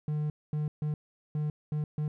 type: tone bursts at uneven times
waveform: triangle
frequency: 150.7 Hz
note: D3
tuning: 45 cents sharp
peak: -26 dBFS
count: 6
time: 0.08-0.3 / 0.53-0.68 / 0.82-0.94 / 1.35-1.5 / 1.72-1.84 / 1.98-2.08 s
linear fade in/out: 2 ms
effects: none